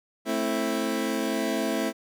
25% pulse chord, A minor, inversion none, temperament equal with one note detuned, 220 / 263.9 / 329.6 Hz, A3 / C4 / E4, 0 / +15 / 0 cents, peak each -26 dBFS, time 0.25-1.93 s, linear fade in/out 50 ms, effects none

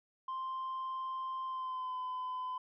sine tone with pitch glide, 1046.5 to 1014.4 Hz, C6 to B5, 0 to +46 cents, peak -34 dBFS, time 0.28-2.58 s, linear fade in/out 5 ms, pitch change -54 cents, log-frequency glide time 1.45-1.97 s, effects tanh soft clip ceiling -35 dBFS

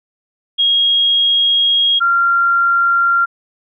sine tone pair in turn, 3275 / 1382.5 Hz, G#7 / F6, -25 / -18 cents, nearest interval octave + minor third, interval 1493 cents, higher first, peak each -10 dBFS, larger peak neither, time 0.58-2 / 2-3.26 s, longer first, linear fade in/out 20 ms, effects none

